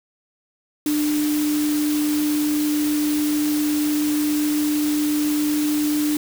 sine tone in noise, 298.8 Hz, D4, 30 cents sharp, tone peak -18 dBFS, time 0.86-6.17 s, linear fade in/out 2 ms, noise white, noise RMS -30 dBFS, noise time 0.86-6.17 s, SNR +9 dB, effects none

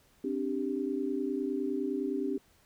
sine chord, C suspended second, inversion none, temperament equal with one note detuned, 263.9 / 293.7 / 392 Hz, C4 / D4 / G4, +15 / 0 / 0 cents, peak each -34 dBFS, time 0.24-2.38 s, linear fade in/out 5 ms, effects pink hiss -65 dBFS RMS until 2.65 s

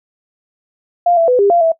sine tone with pitch steps, 699 / 666 / 499.2 / 401.8 / 690 / 655 Hz, F5 / E5 / B4 / G4 / F5 / E5, +1 / +18 / +19 / +43 / -21 / -11 cents, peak -8 dBFS, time 1.06-1.72 s, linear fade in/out 5 ms, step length 110 ms, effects noise-tail reverb RT60 0.1 s tail -21 dB re dry

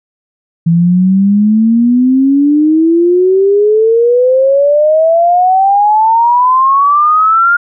sine exponential sweep, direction up, 164.7 to 1420 Hz, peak -5 dBFS, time 0.66-7.57 s, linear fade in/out 10 ms, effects none

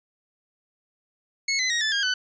20% pulse tone with pitch steps, 2186 / 2028 / 1881.2 / 1745.1 / 1618.8 / 1501.7 Hz, C#7 / B6 / A#6 / A6 / G#6 / F#6, -25 / +45 / +15 / -15 / -45 / +25 cents, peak -17 dBFS, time 1.48-2.14 s, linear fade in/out 5 ms, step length 110 ms, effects resampled to 16000 Hz

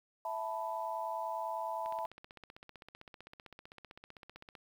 sine chord, E suspended fourth, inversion none, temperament just, 659.3 / 879 / 988.9 Hz, E5 / A5 / B5, 0 / -2 / +2 cents, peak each -40 / -39 / -40 dBFS, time 0.25-2.06 s, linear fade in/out 2 ms
click train, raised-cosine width 0.3 ms, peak -34 dBFS, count 43, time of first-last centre 1.86-4.552 s, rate 15.6 Hz
effects 10-bit

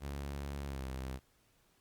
sawtooth tone with pitch glide, 70.3 to 65.59 Hz, C#2 to C2, +25 to +5 cents, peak -35 dBFS, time 0-1.2 s, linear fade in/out 50 ms, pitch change -120 cents, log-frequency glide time 0.66-0.84 s, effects pink hiss -71 dBFS RMS until 1.8 s + Opus 48 kbps

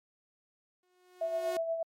sawtooth tone with exponential growth, 363 Hz, F#4, 33 cents flat, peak -30 dBFS, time 0.83-1.57 s, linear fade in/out 2 ms, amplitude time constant 160 ms
sine tone with tremolo, 659.3 Hz, E5, in tune, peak -28 dBFS, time 1.21-1.83 s, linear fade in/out 5 ms, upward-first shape sine, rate 8.4 Hz, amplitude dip 50%
effects MP3 64 kbps

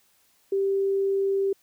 sine tone, 391.8 Hz, G4, 1 cent flat, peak -21 dBFS, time 0.52-1.53 s, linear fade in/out 5 ms, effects white hiss -64 dBFS RMS until 1.62 s

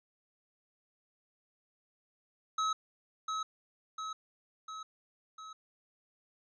square tone with echo, 1286 Hz, E6, 43 cents flat, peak -30 dBFS, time 2.58-2.73 s, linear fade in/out 5 ms, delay 700 ms, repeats 4, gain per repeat -4 dB, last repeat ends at 5.53 s, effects resampled to 16000 Hz

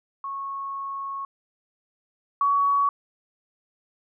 sine tone pair in turn, 1100 / 1125.7 Hz, C#6 / C#6, -14 / +26 cents, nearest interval unison, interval 40 cents, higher second, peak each -29 / -18 dBFS, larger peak second, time 0.24-1.25 / 2.41-2.89 s, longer first, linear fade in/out 2 ms, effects none

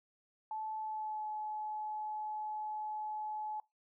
sine tone with pitch glide, 869 to 854.6 Hz, A5 to G#5, -22 to +49 cents, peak -37 dBFS, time 0.51-3.6 s, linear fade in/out 2 ms, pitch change -29 cents, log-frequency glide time 0.78-1.27 s, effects noise-tail reverb RT60 0.2 s tail -22 dB re dry

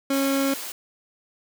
30% pulse tone, 273.7 Hz, C#4, 22 cents flat, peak -18 dBFS, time 0.1-0.54 s, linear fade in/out 5 ms
white high-pass noise, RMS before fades -34 dBFS, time 0.13-0.72 s, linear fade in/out 2 ms, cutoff 340 Hz, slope 12 dB/octave
effects none

